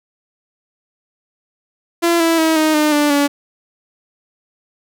sawtooth tone with pitch steps, 340 / 330.3 / 320.9 / 311.8 / 302.9 / 294.3 / 285.9 Hz, F4 / E4 / E4 / D#4 / D#4 / D4 / D4, -46 / +4 / -46 / +4 / -46 / +4 / -46 cents, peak -8 dBFS, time 2.02-3.28 s, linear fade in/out 20 ms, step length 180 ms, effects none

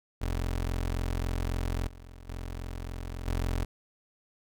25% pulse tone with level steps, 43.65 Hz, F1, in tune, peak -25 / -42 / -32 / -24 dBFS, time 0.21-3.65 s, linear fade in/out 10 ms, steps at 1.87 / 2.28 / 3.26 s, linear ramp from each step 10 ms, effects none

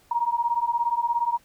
sine beating tone pair, 935 / 952 Hz, A#5 / A#5, +5 / +36 cents, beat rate 17 Hz, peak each -25 / -24 dBFS, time 0.11-1.38 s, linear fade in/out 5 ms, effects pink hiss -59 dBFS RMS until 1.44 s

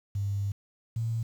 sine tone pair in turn, 100 / 114 Hz, G2 / A#2, +35 / -38 cents, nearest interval major second, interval 227 cents, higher second, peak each -27 dBFS, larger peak neither, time 0.15-0.52 / 0.96-1.23 s, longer first, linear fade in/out 5 ms, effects 9-bit

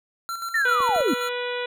square tone with tremolo, 1361 Hz, F6, 45 cents flat, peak -28 dBFS, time 0.29-1.29 s, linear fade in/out 0 ms, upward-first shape square, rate 7.6 Hz, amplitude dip 50%
sine linear sweep, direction down, 1864.7 to 220 Hz, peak -19 dBFS, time 0.54-1.14 s, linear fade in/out 5 ms
harmonic tone, 490 Hz, B4, 14 cents flat, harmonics 1 / 2 / 3 / 4 / 5 / 6 / 7 / 8, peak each -28 / -35 / -34 / -37 / -36 / -40 / -37 / -42 dBFS, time 0.65-1.66 s, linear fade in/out 5 ms
clicks, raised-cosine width 1 ms, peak -21 dBFS, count 4, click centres 0.805 / 0.892 / 0.962 / 1.005 s
effects none

